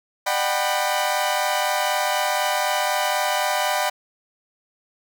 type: chord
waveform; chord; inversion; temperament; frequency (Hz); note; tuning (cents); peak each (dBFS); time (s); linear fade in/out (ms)
sawtooth; G major seventh; second; equal with one note detuned; 602.4 / 740 / 784 / 987.8; D5 / F#5 / G5 / B5; +44 / 0 / 0 / 0; -22; 0.26-3.9; 10
effects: none